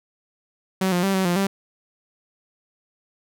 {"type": "tone with pitch steps", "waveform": "sawtooth", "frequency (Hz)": [189, 177, 194.8, 189.4, 175.2, 195.9], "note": ["F#3", "F3", "G3", "F#3", "F3", "G3"], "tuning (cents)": [37, 23, -11, 41, 6, -1], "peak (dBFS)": -15, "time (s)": [0.81, 1.47], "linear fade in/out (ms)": 5, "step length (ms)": 110, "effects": []}